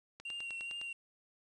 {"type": "click train", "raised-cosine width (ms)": 0.2, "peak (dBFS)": -31, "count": 7, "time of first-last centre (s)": [0.2, 0.814], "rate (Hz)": 9.77}
{"type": "tone with vibrato", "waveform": "triangle", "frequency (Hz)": 2763, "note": "F7", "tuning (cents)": -19, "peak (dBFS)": -38, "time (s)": [0.25, 0.93], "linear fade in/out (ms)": 5, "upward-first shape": "triangle", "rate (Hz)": 2.4, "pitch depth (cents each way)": 29}
{"effects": ["resampled to 24000 Hz", "11-bit"]}